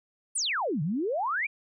sine exponential two-way sweep, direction down then up, 10030 to 140 to 2465 Hz, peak -26 dBFS, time 0.35-1.47 s, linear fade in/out 10 ms, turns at 0.82 s, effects none

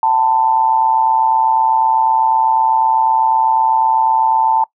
sine tone with amplitude modulation, 888 Hz, A5, 16 cents sharp, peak -7 dBFS, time 0.03-4.64 s, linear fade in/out 2 ms, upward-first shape sine, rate 128 Hz, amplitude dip 65%, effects noise-tail reverb RT60 0.1 s tail -21 dB re dry

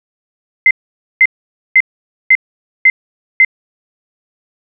sine tone bursts, 2073 Hz, C7, 17 cents flat, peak -3 dBFS, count 6, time 0.66-3.448 s, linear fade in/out 2 ms, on 48 ms, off 500 ms, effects none

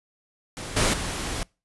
pink noise with level steps, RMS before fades -35 / -21 / -30 dBFS, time 0.57-1.43 s, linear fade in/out 0 ms, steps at 0.76 / 0.93 s, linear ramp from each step 10 ms, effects noise-tail reverb RT60 0.3 s tail -26 dB re dry + resampled to 24000 Hz

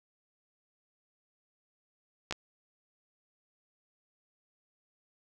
clicks, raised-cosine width 0.2 ms, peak -16 dBFS, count 2, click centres 2.31 / 2.325 s, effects none

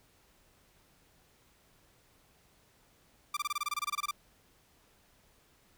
sawtooth tone bursts, 1181 Hz, D6, 9 cents sharp, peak -27 dBFS, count 15, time 3.34-4.111 s, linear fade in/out 5 ms, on 29 ms, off 24 ms, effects pink hiss -66 dBFS RMS until 5.77 s

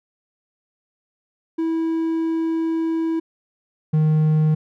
triangle tone pair in turn, 326.1 / 155.06 Hz, E4 / D#3, -19 / -6 cents, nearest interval octave + minor second, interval 1287 cents, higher first, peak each -17 / -12 dBFS, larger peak second, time 1.58-3.2 / 3.93-4.55 s, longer first, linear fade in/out 10 ms, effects none

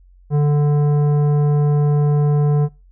sine tone with tanh clipping, 146.83 Hz, D3, in tune, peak -14 dBFS, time 0.3-2.69 s, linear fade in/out 50 ms, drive 12 dB, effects noise-tail reverb RT60 0.3 s tail -25 dB re dry + added 45 Hz sine -45 dBFS peak until 2.91 s

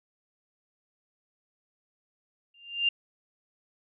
sine tone with exponential growth, 2794 Hz, F7, in tune, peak -19 dBFS, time 2.54-2.89 s, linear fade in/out 5 ms, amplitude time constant 75 ms, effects none

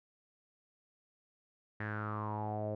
sawtooth tone with low-pass filter sweep, 106.3 Hz, G#2, 41 cents sharp, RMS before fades -38 dBFS, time 1.8-2.75 s, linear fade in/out 5 ms, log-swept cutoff 1800 to 570 Hz, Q 7.4, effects none

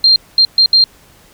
sine tone bursts at uneven times, 4186 Hz, C8, in tune, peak -5 dBFS, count 4, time 0.04-0.16 / 0.38-0.45 / 0.58-0.66 / 0.73-0.84 s, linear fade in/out 2 ms, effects pink hiss -46 dBFS RMS until 1.33 s

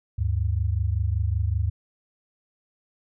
sine tone pair together, 75.44 / 100.7 Hz, D2 / G2, +47 / +47 cents, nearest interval perfect fourth, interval 500 cents, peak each -24 dBFS, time 0.18-1.7 s, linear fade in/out 10 ms, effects none

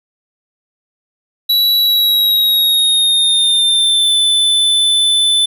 square tone with pitch glide, 3923 to 3515 Hz, B7 to A7, -12 to -2 cents, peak -10 dBFS, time 1.49-5.46 s, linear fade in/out 10 ms, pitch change -190 cents, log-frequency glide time 1.79-4.17 s, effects none

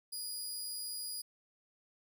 20% pulse tone, 4897 Hz, D#8, 28 cents flat, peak -33 dBFS, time 0.12-1.22 s, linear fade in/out 10 ms, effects none

